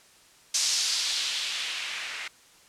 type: noise with low-pass filter sweep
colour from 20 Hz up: violet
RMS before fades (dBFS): -29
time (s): 0.54-2.28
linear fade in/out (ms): 5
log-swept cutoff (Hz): 5900 to 2000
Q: 1.6
effects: white hiss -56 dBFS RMS until 2.68 s + low-pass 9000 Hz 12 dB/octave